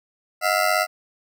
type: ring-modulated tone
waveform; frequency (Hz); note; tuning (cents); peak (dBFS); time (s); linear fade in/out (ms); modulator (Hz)
20% pulse; 676; E5; +43; -10; 0.41-0.87; 50; 48.2
effects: none